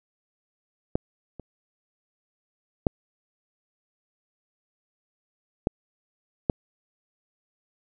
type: clicks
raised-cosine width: 2 ms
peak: -9 / -25 / -6 / -8 / -7 dBFS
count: 5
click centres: 0.955 / 1.397 / 2.868 / 5.671 / 6.498 s
effects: none